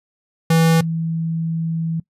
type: tone pair in turn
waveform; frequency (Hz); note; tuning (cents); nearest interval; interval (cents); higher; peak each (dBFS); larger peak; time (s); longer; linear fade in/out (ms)
square / sine; 163.7 / 163.7; E3 / E3; -12 / -12; unison; 0; neither; -12 / -19; first; 0.5-0.81 / 0.81-2; second; 5
effects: noise-tail reverb RT60 0.1 s tail -21 dB re dry + resampled to 32000 Hz